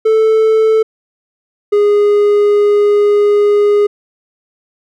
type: tone pair in turn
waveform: triangle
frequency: 440 / 412.5 Hz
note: A4 / G#4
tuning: 0 / -12 cents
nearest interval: minor second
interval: 112 cents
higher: first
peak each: -5 dBFS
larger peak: neither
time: 0.05-0.83 / 1.72-3.87 s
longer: second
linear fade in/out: 10 ms
effects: none